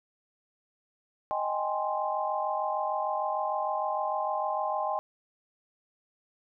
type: chord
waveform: sine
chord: Ab major seventh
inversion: second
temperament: equal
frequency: 622.3 / 784 / 830.6 / 1046.5 Hz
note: Eb5 / G5 / Ab5 / C6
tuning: 0 / 0 / 0 / 0 cents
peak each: -33 dBFS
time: 1.31-4.99 s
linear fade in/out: 0 ms
effects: none